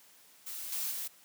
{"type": "noise with level steps", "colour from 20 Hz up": "blue", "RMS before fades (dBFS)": [-41, -35, -38], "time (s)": [0.46, 1.08], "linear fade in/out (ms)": 10, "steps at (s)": [0.72, 0.91], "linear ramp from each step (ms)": 5, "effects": ["white hiss -60 dBFS RMS until 1.24 s", "high-pass 150 Hz 12 dB/octave"]}